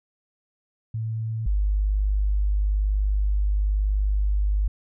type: tone pair in turn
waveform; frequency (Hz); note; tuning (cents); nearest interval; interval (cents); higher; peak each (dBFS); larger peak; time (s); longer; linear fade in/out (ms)
sine; 111.4 / 50.52; A2 / G#1; +22 / -47; octave + major second; 1369; first; -25 / -19; second; 0.94-1.46 / 1.46-4.68; second; 5
effects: none